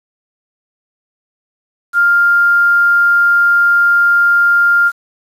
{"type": "tone with quantisation", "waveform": "sine", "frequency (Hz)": 1400, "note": "F6", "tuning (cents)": 4, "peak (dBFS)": -7, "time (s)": [1.93, 4.92], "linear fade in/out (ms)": 50, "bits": 6, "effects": ["resampled to 32000 Hz"]}